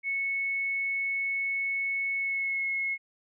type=tone with pitch glide; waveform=sine; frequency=2205 to 2175 Hz; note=C#7 to C#7; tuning=-10 to -33 cents; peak=-27 dBFS; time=0.03-2.98 s; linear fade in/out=50 ms; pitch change=-23 cents; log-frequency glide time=2.17-2.67 s; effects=none